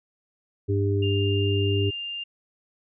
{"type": "harmonic tone", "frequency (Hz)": 99.8, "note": "G2", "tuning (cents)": 32, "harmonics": [1, 3, 4], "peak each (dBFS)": [-22, -30, -26], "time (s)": [0.68, 1.91], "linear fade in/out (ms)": 20}
{"type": "tone", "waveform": "sine", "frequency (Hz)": 2800, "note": "F7", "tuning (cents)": 4, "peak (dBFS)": -30, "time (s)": [1.02, 2.24], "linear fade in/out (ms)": 10}
{"effects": []}